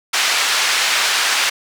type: band-pass noise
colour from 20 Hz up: pink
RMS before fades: -17 dBFS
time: 0.13-1.5 s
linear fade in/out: 10 ms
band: 1400 to 6400 Hz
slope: 12 dB/octave
effects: none